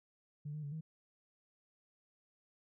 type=tone with pitch steps; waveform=sine; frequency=147.5 / 152.3 / 143.2 / 158.4 Hz; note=D3 / D#3 / D3 / D#3; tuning=+8 / -37 / -43 / +31 cents; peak=-39 dBFS; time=0.45-0.81 s; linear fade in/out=10 ms; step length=90 ms; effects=tanh soft clip ceiling -35 dBFS